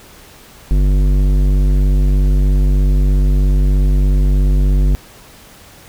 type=tone with tanh clipping; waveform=sine; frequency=48.42 Hz; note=G1; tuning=21 cents flat; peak=-11 dBFS; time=0.71-4.95 s; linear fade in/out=0 ms; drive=14 dB; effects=pink hiss -41 dBFS RMS until 5.88 s